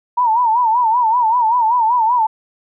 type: tone with vibrato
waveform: sine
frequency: 932.3 Hz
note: A#5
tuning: in tune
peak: -11 dBFS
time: 0.17-2.27 s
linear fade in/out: 10 ms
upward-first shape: sine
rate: 5.2 Hz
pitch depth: 120 cents each way
effects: none